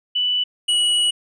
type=tone pair in turn; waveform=sine / square; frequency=2972 / 2928 Hz; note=F#7 / F#7; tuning=+7 / -19 cents; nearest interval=unison; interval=26 cents; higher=first; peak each=-17 / -16 dBFS; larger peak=second; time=0.15-0.44 / 0.68-1.11 s; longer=second; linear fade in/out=10 ms; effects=resampled to 22050 Hz